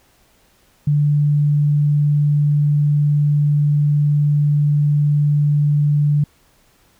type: tone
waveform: sine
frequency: 146.83 Hz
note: D3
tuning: in tune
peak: -12 dBFS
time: 0.87-6.24 s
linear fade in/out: 5 ms
effects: pink hiss -56 dBFS RMS until 6.99 s